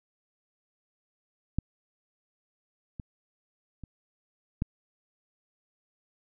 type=clicks; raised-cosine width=5 ms; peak=-14 / -25 / -29 / -15 dBFS; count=4; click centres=1.586 / 2.998 / 3.837 / 4.621 s; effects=none